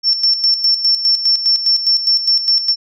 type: tone with tremolo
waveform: sine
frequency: 5410 Hz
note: E8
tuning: 44 cents sharp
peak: -9 dBFS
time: 0.03-2.76 s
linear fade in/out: 50 ms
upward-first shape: square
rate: 4.9 Hz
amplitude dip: 65%
effects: none